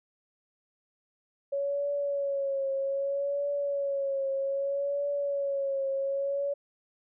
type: tone with vibrato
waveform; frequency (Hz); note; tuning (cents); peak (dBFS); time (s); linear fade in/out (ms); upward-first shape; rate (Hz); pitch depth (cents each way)
sine; 557; C#5; +8; -27; 1.52-6.54; 10; triangle; 0.63; 49
effects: none